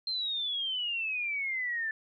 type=exponential sweep; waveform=sine; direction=down; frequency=4186 to 1750 Hz; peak=-30 dBFS; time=0.07-1.91 s; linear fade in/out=2 ms; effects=none